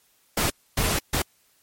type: noise bursts at uneven times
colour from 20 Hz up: pink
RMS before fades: -23 dBFS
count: 3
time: 0.37-0.5 / 0.77-0.99 / 1.13-1.22 s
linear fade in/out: 5 ms
effects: white hiss -63 dBFS RMS until 1.62 s + MP3 64 kbps